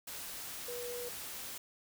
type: tone in noise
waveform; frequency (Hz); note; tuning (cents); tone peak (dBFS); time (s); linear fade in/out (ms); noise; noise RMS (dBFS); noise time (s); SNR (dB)
sine; 485.7; B4; -29; -40; 0.68-1.09; 5; white; -44; 0.07-1.58; +1
effects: none